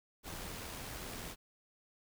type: noise with amplitude modulation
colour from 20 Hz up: pink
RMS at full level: -43 dBFS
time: 0.23-1.36 s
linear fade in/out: 50 ms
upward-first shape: sine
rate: 85.3 Hz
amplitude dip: 35%
effects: none